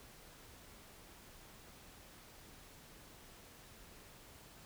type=silence; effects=pink hiss -58 dBFS RMS until 4.65 s